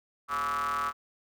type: ring-modulated tone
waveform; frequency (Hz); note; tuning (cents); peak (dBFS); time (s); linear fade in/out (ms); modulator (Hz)
square; 75; D2; +37; -26; 0.28-0.93; 50; 1220
effects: none